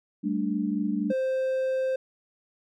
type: chord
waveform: sine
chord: G suspended second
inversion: none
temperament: equal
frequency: 196 / 220 / 293.7 Hz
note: G3 / A3 / D4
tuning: 0 / 0 / 0 cents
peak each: -29 dBFS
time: 0.23-1.13 s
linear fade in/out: 20 ms
type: tone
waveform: triangle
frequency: 523.3 Hz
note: C5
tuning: in tune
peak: -22 dBFS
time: 1.1-1.96 s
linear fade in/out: 5 ms
effects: none